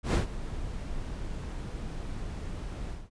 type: noise with ADSR envelope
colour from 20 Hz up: brown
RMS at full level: -19 dBFS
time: 0.03-3.1 s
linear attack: 110 ms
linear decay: 120 ms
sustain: -17 dB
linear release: 200 ms
effects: resampled to 22050 Hz